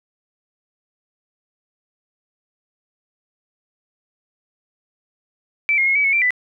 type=tone with pitch steps; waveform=sine; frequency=2324 / 2143 / 2165 / 2283 / 2197 / 2352 / 1990 Hz; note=D7 / C7 / C#7 / D7 / C#7 / D7 / B6; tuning=-19 / +41 / -41 / -50 / -16 / +2 / +13 cents; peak=-14 dBFS; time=5.69-6.306 s; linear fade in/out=0 ms; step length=88 ms; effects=none